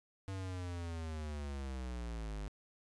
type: linear sweep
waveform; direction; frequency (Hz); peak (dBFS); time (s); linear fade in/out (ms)
square; down; 97.4 to 49.23; -40; 0.28-2.48; 0
effects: resampled to 22050 Hz + 12-bit